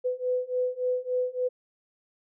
sine beating tone pair, 500 / 503.5 Hz, B4 / B4, +21 / +33 cents, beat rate 3.5 Hz, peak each -29 / -28 dBFS, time 0.04-1.49 s, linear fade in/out 20 ms, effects none

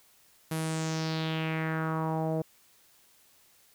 sawtooth tone with low-pass filter sweep, 159.7 Hz, D#3, 45 cents sharp, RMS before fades -31 dBFS, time 0.51-2.42 s, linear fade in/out 5 ms, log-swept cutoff 12000 to 560 Hz, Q 3.2, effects white hiss -62 dBFS RMS until 3.74 s

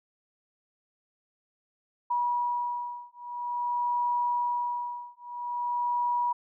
sine beating tone pair, 967 / 967.49 Hz, B5 / B5, -37 / -36 cents, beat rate 0.49 Hz, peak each -30 dBFS, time 2.1-6.33 s, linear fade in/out 10 ms, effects none

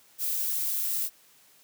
violet noise, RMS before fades -29 dBFS, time 0.18-1.1 s, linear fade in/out 50 ms, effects white hiss -59 dBFS RMS until 1.63 s + high-pass 100 Hz 12 dB/octave

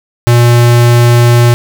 square tone, 119.7 Hz, A#2, 46 cents sharp, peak -4 dBFS, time 0.27-1.54 s, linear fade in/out 0 ms, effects none

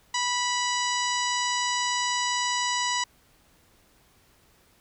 harmonic tone with a mistuned harmonic, 983 Hz, B5, 8 cents flat, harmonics 1 / 2 / 3 / 4 / 5 / 6 / 7 / 8, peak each -28 / -31 / -33 / -34 / -35 / -36 / -36 / -37 dBFS, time 0.14-3.04 s, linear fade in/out 5 ms, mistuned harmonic 6, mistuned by -18 cents, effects pink hiss -61 dBFS RMS until 4.8 s

